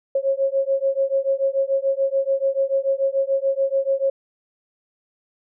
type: beating tone pair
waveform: sine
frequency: 540 / 546.9 Hz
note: C#5 / C#5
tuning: -45 / -23 cents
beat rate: 6.9 Hz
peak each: -21 dBFS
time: 0.15-4.1 s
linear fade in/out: 5 ms
effects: none